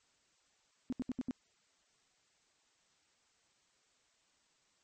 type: tone bursts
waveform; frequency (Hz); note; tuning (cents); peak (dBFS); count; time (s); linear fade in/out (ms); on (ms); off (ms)
sine; 253.4; B3; +45; -33; 5; 0.9-1.309; 0; 25; 71
effects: white hiss -73 dBFS RMS until 4.83 s + MP3 32 kbps